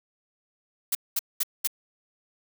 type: noise bursts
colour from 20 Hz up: blue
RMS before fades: -25 dBFS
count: 4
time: 0.92-1.674 s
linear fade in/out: 5 ms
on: 31 ms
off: 210 ms
effects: none